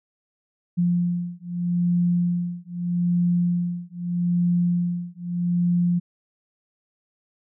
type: beating tone pair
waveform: sine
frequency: 174.61 / 175.41 Hz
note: F3 / F3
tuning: 0 / +8 cents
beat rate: 0.8 Hz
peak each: -23 dBFS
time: 0.77-6 s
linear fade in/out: 20 ms
effects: none